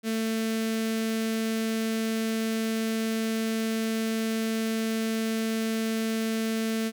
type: tone with notch filter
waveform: sawtooth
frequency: 222.9 Hz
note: A3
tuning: 23 cents sharp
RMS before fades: -28 dBFS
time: 0.03-6.92 s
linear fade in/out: 50 ms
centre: 940 Hz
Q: 1.1
effects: none